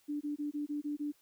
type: tone bursts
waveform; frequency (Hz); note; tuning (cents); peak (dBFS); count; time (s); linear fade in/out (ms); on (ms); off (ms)
sine; 293.7; D4; 0; -33; 7; 0.08-1.122; 20; 130; 22
effects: white hiss -69 dBFS RMS until 1.21 s